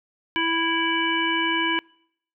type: harmonic tone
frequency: 329.6 Hz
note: E4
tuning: in tune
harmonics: 1 / 3 / 5 / 7 / 9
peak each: -27 / -27 / -27 / -27 / -27 dBFS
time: 0.36-1.79 s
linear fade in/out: 0 ms
effects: noise-tail reverb RT60 0.7 s tail -26 dB re dry